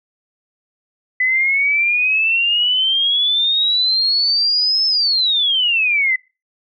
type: exponential two-way sweep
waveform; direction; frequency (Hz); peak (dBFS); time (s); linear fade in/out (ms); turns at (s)
sine; up then down; 2000 to 5274 to 2000; -13; 1.2-6.16; 5; 4.86
effects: noise-tail reverb RT60 0.3 s tail -25 dB re dry